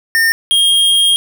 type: tone pair in turn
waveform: square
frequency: 1818 / 3239 Hz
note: A#6 / G#7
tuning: -44 / -44 cents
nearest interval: minor seventh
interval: 1000 cents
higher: second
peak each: -10 / -9 dBFS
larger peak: second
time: 0.15-0.32 / 0.51-1.16 s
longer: second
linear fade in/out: 0 ms
effects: none